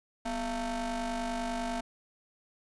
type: ring-modulated tone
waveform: 30% pulse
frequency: 220 Hz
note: A3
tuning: in tune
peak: -26 dBFS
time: 0.25-1.81 s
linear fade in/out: 10 ms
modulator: 465 Hz
effects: resampled to 24000 Hz

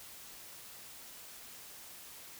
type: silence
effects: white hiss -51 dBFS RMS until 2.39 s

